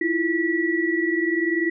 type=tone cluster; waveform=sine; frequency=323.6 / 344 / 1944 Hz; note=E4 / F4 / B6; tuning=-32 / -26 / -28 cents; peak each=-24 dBFS; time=0.01-1.7 s; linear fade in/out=5 ms; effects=none